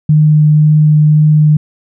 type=tone with vibrato; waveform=sine; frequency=152.2 Hz; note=D#3; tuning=38 cents flat; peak=-4 dBFS; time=0.09-1.57 s; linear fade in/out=5 ms; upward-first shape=triangle; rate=1.9 Hz; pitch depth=9 cents each way; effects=none

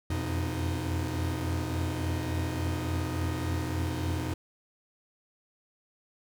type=tone cluster; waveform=45% pulse; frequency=85.4 / 88.9 / 124.5 / 311.1 Hz; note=F2 / F2 / B2 / D#4; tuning=-38 / +31 / +14 / 0 cents; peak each=-32 / -37 / -35 / -36 dBFS; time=0.1-4.34 s; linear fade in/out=5 ms; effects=none

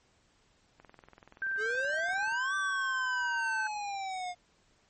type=click train; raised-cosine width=0.5 ms; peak=-37 dBFS; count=33; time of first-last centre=0.8-2.324 s; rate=21 Hz
type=tone with pitch glide; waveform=sine; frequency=1568 to 1542.8 Hz; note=G6 to G6; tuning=0 to -28 cents; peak=-30 dBFS; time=1.42-3.67 s; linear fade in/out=2 ms; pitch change=-28 cents; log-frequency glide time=1.97-2.91 s
type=exponential two-way sweep; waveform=square; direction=up then down; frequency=409.7 to 1174.7 to 709 Hz; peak=-35 dBFS; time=1.57-4.35 s; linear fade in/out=50 ms; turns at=2.55 s
effects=pink hiss -68 dBFS RMS until 4.89 s + MP3 32 kbps

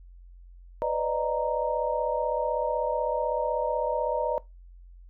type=tone cluster; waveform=sine; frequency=499.8 / 585 / 621 / 931 Hz; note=B4 / D5 / D#5 / A#5; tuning=+21 / -7 / -3 / -2 cents; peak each=-30 dBFS; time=0.82-4.38 s; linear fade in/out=0 ms; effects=noise-tail reverb RT60 0.2 s tail -20 dB re dry + added 44 Hz sine -46 dBFS peak until 5.09 s

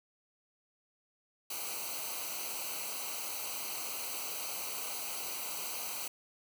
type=noise with comb filter; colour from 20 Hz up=white; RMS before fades=-39 dBFS; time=1.5-6.08 s; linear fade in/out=5 ms; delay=0.57 ms; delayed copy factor=-0.8; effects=none

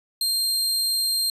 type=tone; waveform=sawtooth; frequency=4186 Hz; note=C8; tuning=in tune; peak=-18 dBFS; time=0.21-1.3 s; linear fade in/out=2 ms; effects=resampled to 32000 Hz

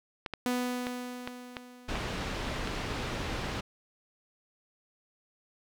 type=clicks; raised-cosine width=0.3 ms; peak=-18 dBFS; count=7; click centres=0.262 / 0.337 / 0.869 / 1.275 / 1.568 / 1.956 / 2.674 s
type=tone with exponential decay; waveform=sawtooth; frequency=247.8 Hz; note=B3; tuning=6 cents sharp; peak=-23 dBFS; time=0.46-2.81 s; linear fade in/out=0 ms; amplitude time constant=510 ms
type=low-pass noise; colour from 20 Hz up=pink; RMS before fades=-35 dBFS; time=1.88-3.61 s; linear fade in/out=10 ms; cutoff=4100 Hz; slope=12 dB/octave
effects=none

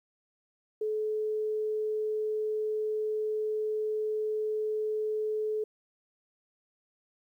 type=tone; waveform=sine; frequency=430 Hz; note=A4; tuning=40 cents flat; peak=-28 dBFS; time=0.81-5.64 s; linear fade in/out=5 ms; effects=11-bit

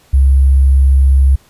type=tone with sample-and-hold; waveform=sine; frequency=67.3 Hz; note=C2; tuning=49 cents sharp; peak=-5 dBFS; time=0.13-1.36 s; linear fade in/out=10 ms; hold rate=11025 Hz; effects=pink hiss -49 dBFS RMS until 1.49 s + resampled to 32000 Hz

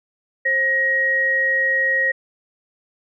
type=tone pair together; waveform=sine; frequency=530 / 1888.7 Hz; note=C5 / A#6; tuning=+22 / +22 cents; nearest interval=octave + minor seventh; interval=2200 cents; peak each=-26 / -16 dBFS; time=0.45-2.12 s; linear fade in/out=10 ms; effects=none

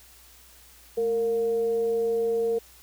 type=tone with frequency modulation; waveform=sine; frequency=460 Hz; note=A#4; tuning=23 cents flat; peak=-22 dBFS; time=0.97-2.59 s; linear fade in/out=10 ms; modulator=247 Hz; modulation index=0.24; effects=added 60 Hz sine -57 dBFS peak until 2.82 s + white hiss -53 dBFS RMS until 2.82 s

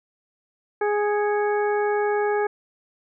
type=harmonic tone with a mistuned harmonic; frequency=415.3 Hz; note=G#4; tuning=in tune; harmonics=1 / 2 / 3 / 4 / 5; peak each=-21 / -26 / -34 / -31 / -39 dBFS; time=0.81-2.47 s; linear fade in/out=5 ms; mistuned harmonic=5; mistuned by=+110 cents; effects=none

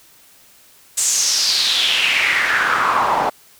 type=noise with band-pass filter sweep; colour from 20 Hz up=pink; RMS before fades=-17 dBFS; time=0.97-3.3 s; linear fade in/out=10 ms; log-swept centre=7900 to 780 Hz; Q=4.2; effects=white hiss -49 dBFS RMS until 3.59 s

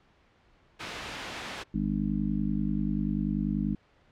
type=noise; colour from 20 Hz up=white; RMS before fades=-31 dBFS; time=0.79-1.64 s; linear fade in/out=20 ms
type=harmonic tone; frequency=50.3 Hz; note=G1; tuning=45 cents sharp; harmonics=1 / 3 / 4 / 5 / 6; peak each=-35 / -34 / -29 / -34 / -35 dBFS; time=1.74-3.75 s; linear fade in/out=5 ms
effects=pink hiss -63 dBFS RMS until 4.11 s + low-pass 3000 Hz 12 dB/octave

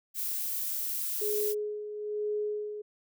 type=noise; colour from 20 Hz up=violet; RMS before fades=-33 dBFS; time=0.14-1.55 s; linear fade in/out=50 ms
type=tone with tremolo; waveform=sine; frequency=420 Hz; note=G#4; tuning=19 cents sharp; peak=-28 dBFS; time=1.21-2.82 s; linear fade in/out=10 ms; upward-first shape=sine; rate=1.1 Hz; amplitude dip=60%
effects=none

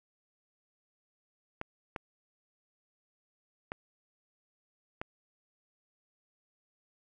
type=clicks; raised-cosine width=0.5 ms; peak=-21 dBFS; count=4; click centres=1.614 / 1.962 / 3.719 / 5.015 s; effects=none

